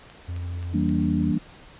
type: click train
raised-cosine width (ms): 0.2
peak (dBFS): -28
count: 4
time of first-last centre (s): 0.1-0.892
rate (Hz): 3.79
type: tone with pitch glide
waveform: triangle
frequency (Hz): 87.31 to 84.58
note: F2 to E2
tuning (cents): 0 to +45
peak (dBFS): -26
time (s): 0.28-1.32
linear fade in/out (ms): 10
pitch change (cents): -55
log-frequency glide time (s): 0.78-0.86
type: chord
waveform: sine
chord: E half-diminished seventh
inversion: none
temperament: equal with one note detuned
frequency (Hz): 164.81 / 196 / 235 / 293.7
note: E3 / G3 / Bb3 / D4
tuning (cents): 0 / 0 / +14 / 0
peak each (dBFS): -26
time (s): 0.73-1.39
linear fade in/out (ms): 20
effects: pink hiss -48 dBFS RMS until 1.79 s + resampled to 8000 Hz